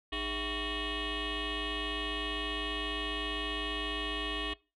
sine tone with frequency modulation, 1480 Hz, F#6, in tune, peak -31 dBFS, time 0.12-4.54 s, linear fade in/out 10 ms, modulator 357 Hz, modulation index 5.5, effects noise-tail reverb RT60 0.3 s tail -23 dB re dry + tanh soft clip ceiling -29 dBFS

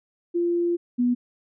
sine tone pair in turn, 345.4 / 244.8 Hz, F4 / B3, -19 / -15 cents, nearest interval tritone, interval 596 cents, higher first, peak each -20 / -18 dBFS, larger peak second, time 0.34-0.77 / 0.98-1.15 s, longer first, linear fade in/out 20 ms, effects none

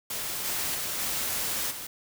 white noise with level steps, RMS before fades -33 / -30 / -32 / -30 / -38 dBFS, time 0.1-1.87 s, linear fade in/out 5 ms, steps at 0.44 / 0.74 / 0.98 / 1.7 s, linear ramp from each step 20 ms, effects none

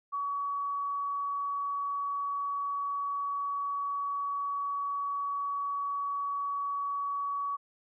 sine tone, 1131 Hz, C#6, 34 cents sharp, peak -30 dBFS, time 0.12-7.57 s, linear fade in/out 20 ms, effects none

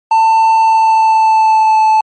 triangle tone with pitch glide, 892 to 872.6 Hz, A5 to A5, +23 to -15 cents, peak -4 dBFS, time 0.11-2.01 s, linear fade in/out 5 ms, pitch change -38 cents, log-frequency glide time 0.6-1.82 s, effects MP3 32 kbps

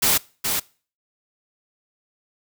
white noise with echo, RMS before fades -18 dBFS, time 0.02-0.18 s, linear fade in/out 10 ms, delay 420 ms, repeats 1, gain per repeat -5 dB, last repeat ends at 0.6 s, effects noise-tail reverb RT60 0.4 s tail -23 dB re dry

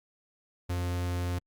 45% pulse tone, 88.6 Hz, F2, 25 cents sharp, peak -29 dBFS, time 0.69-1.39 s, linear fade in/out 10 ms, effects Opus 48 kbps

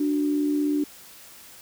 sine tone pair together, 293.7 / 370 Hz, D4 / F#4, 0 / 0 cents, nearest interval major third, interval 400 cents, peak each -21 / -31 dBFS, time 0-0.84 s, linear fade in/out 5 ms, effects white hiss -47 dBFS RMS until 1.61 s

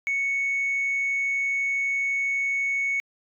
sine tone, 2217 Hz, C#7, in tune, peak -21 dBFS, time 0.07-3 s, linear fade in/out 0 ms, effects tanh soft clip ceiling -20 dBFS

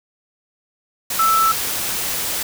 sine tone in noise, 1318.5 Hz, E6, in tune, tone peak -13 dBFS, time 1.19-1.52 s, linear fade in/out 5 ms, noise white, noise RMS -23 dBFS, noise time 1.1-2.43 s, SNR +7 dB, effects none

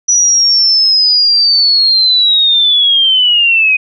sine linear sweep, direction down, 5900 to 2489 Hz, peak -6 dBFS, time 0.08-3.77 s, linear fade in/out 10 ms, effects none

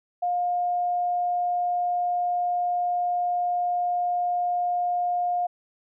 sine tone, 710 Hz, F5, 28 cents sharp, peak -22 dBFS, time 0.22-5.47 s, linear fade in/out 10 ms, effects none

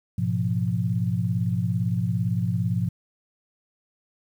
sine chord, F diminished, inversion first, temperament equal with one note detuned, 105.76 / 123.47 / 174.61 Hz, Ab2 / Cb3 / F3, +32 / 0 / 0 cents, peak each -26 dBFS, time 0.18-2.89 s, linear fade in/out 5 ms, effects 9-bit

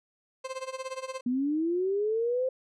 30% pulse tone with tremolo, 523.3 Hz, C5, in tune, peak -29 dBFS, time 0.44-1.21 s, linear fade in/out 10 ms, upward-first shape sine, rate 17 Hz, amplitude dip 85%
sine linear sweep, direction up, 239.1 to 525 Hz, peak -25 dBFS, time 1.26-2.49 s, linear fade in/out 5 ms
effects resampled to 22050 Hz

